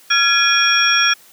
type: tone cluster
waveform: sine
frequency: 1377 / 1680 / 2436 / 3334 / 5580 Hz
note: F6 / G#6 / D#7 / G#7 / F8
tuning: -25 / +19 / -37 / +6 / -2 cents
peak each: -18 dBFS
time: 0.1-1.14 s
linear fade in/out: 10 ms
effects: white hiss -47 dBFS RMS until 1.32 s + high-pass 150 Hz 12 dB/octave